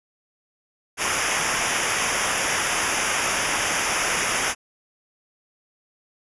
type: noise with comb filter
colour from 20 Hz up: pink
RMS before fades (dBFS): -23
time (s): 0.97-4.55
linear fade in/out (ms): 50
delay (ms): 0.24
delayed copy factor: -0.9
effects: resampled to 24000 Hz